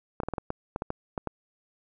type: clicks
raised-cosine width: 1 ms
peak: -16 dBFS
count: 11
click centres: 0.202 / 0.234 / 0.286 / 0.337 / 0.382 / 0.504 / 0.761 / 0.821 / 0.904 / 1.178 / 1.273 s
effects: none